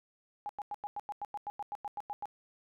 sine tone bursts, 824 Hz, G#5, 14 cents flat, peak -35 dBFS, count 15, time 0.46-2.256 s, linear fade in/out 0 ms, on 32 ms, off 94 ms, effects none

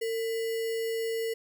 sine tone with sample-and-hold, 452.9 Hz, A#4, 50 cents flat, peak -28 dBFS, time 0.01-1.34 s, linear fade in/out 10 ms, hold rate 2450 Hz, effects none

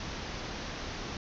pink low-pass noise, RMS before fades -39 dBFS, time 0-1.17 s, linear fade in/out 2 ms, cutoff 6300 Hz, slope 96 dB/octave, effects none

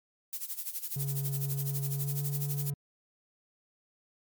violet noise with tremolo, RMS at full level -34 dBFS, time 0.33-2.7 s, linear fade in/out 0 ms, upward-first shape sine, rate 12 Hz, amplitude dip 80%
triangle tone with pitch glide, 138.59 to 142.32 Hz, C#3 to C#3, 0 to +46 cents, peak -29 dBFS, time 0.96-2.74 s, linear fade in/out 5 ms, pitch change +46 cents, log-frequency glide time 1.91-2.23 s
effects MP3 96 kbps

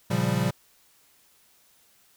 square chord, G half-diminished seventh, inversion first, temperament equal, 116.54 / 138.59 / 174.61 / 196 Hz, Bb2 / Db3 / F3 / G3, 0 / 0 / 0 / 0 cents, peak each -29 dBFS, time 0.1-0.51 s, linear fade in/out 10 ms, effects white hiss -61 dBFS RMS until 2.16 s

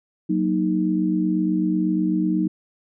sine chord, D# minor, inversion first, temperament equal, 185 / 233.1 / 311.1 Hz, F#3 / A#3 / D#4, 0 / 0 / 0 cents, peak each -22 / -27 / -21 dBFS, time 0.29-2.48 s, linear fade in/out 10 ms, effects none

